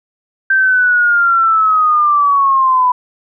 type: linear sweep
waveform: sine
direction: down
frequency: 1568 to 987.8 Hz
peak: -8 dBFS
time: 0.5-2.92 s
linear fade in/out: 5 ms
effects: none